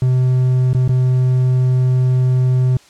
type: tone with dropouts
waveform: triangle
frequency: 127.7 Hz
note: C3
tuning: 42 cents flat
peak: -9 dBFS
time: 0.02-2.77 s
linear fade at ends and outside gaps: 2 ms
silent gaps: 0.732-0.747 / 0.879-0.891 s
effects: white hiss -47 dBFS RMS until 2.89 s + low-pass 7000 Hz 12 dB/octave